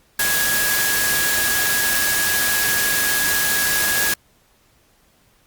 sine tone in noise, 1661.2 Hz, G#6, in tune, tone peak -21 dBFS, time 0.19-4.14 s, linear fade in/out 5 ms, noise white, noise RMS -20 dBFS, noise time 0.19-4.14 s, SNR -4 dB, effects pink hiss -58 dBFS RMS until 5.46 s + Opus 48 kbps

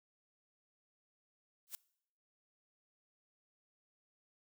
blue noise with exponential growth, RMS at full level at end -39 dBFS, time 1.67-1.75 s, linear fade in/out 0 ms, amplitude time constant 17 ms, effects noise-tail reverb RT60 0.7 s tail -23 dB re dry

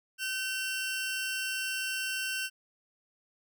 sawtooth tone pair together, 1533 / 2731 Hz, G6 / F7, -39 / -39 cents, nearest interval minor seventh, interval 1000 cents, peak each -31 / -31 dBFS, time 0.18-2.5 s, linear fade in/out 50 ms, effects none

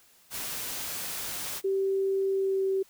white noise, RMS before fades -35 dBFS, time 0.3-1.62 s, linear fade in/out 50 ms
sine tone with pitch glide, 387.9 to 385 Hz, G4 to G4, -18 to -31 cents, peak -24 dBFS, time 1.64-2.83 s, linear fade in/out 10 ms, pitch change -13 cents, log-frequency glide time 2.32-2.62 s
effects white hiss -60 dBFS RMS until 2.89 s

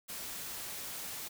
white noise, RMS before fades -42 dBFS, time 0.08-1.29 s, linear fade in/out 20 ms, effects none

